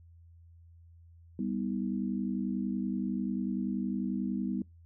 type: chord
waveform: sine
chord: G augmented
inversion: none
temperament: equal with one note detuned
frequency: 196 / 246.9 / 316.6 Hz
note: G3 / B3 / D#4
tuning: 0 / 0 / +30 cents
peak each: -33 / -34 / -38 dBFS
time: 1.39-4.62 s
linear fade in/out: 2 ms
effects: noise-tail reverb RT60 0.2 s tail -25 dB re dry + added 84 Hz sine -53 dBFS peak until 4.85 s